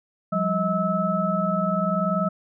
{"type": "tone cluster", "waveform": "sine", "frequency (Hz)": [176.2, 196.7, 634, 1302], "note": ["F3", "G3", "D#5", "E6"], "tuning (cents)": [16, 6, 32, -22], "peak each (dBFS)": -26, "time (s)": [0.32, 2.29], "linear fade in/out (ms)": 10, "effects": []}